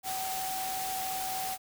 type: tone in noise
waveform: sine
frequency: 759 Hz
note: F#5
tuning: 44 cents sharp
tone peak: -34 dBFS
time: 0.03-1.58 s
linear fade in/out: 50 ms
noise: white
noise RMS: -37 dBFS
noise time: 0.03-1.58 s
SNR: 0 dB
effects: none